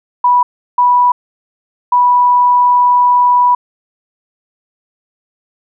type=tone bursts at uneven times; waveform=sine; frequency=982 Hz; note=B5; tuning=10 cents flat; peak=-6 dBFS; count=3; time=0.24-0.43 / 0.78-1.12 / 1.92-3.55 s; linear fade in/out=5 ms; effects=none